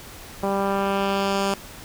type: tone with low-pass filter sweep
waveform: 10% pulse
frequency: 197 Hz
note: G3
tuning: 9 cents sharp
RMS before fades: -23 dBFS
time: 0.43-1.54 s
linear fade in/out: 2 ms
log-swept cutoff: 880 to 8900 Hz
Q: 0.97
effects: pink hiss -41 dBFS RMS until 1.84 s